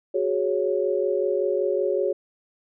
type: chord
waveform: sine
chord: F# suspended second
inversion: none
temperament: equal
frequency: 370 / 415.3 / 554.4 Hz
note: F#4 / G#4 / C#5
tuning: 0 / 0 / 0 cents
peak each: -25 dBFS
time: 0.14-2.13 s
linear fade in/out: 10 ms
effects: none